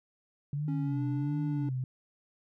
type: tone with vibrato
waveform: sine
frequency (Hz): 140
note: C#3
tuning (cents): +18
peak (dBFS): -30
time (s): 0.53-1.84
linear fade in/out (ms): 2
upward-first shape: sine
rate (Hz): 1.4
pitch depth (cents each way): 150
type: tone with pitch glide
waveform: triangle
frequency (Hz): 277.2 to 291.8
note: C#4 to D4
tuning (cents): 0 to -11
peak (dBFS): -31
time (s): 0.68-1.69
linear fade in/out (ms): 2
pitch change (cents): +89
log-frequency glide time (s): 0.82-1.03
effects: none